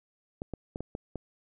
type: clicks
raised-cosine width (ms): 2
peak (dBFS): -22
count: 6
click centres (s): 0.419 / 0.537 / 0.759 / 0.806 / 0.951 / 1.157
effects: none